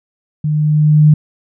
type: tone with level ramp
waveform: sine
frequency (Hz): 151.7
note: D#3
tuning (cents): -44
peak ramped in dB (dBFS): -13 to -3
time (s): 0.44-1.14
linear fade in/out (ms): 5
effects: none